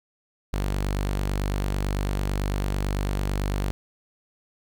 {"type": "tone", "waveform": "sawtooth", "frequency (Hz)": 49, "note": "G1", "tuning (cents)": 0, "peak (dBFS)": -20, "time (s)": [0.53, 3.71], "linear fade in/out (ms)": 0, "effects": ["10-bit"]}